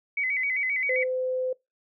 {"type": "tone with vibrato", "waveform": "sine", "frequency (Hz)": 2142, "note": "C7", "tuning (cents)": 40, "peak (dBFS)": -24, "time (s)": [0.17, 1.04], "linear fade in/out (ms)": 5, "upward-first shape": "square", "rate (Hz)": 7.6, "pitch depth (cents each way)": 90}
{"type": "tone", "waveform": "sine", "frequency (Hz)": 512, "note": "C5", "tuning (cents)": -38, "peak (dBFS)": -25, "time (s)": [0.89, 1.53], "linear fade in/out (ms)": 5}
{"effects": ["noise-tail reverb RT60 0.2 s tail -23 dB re dry"]}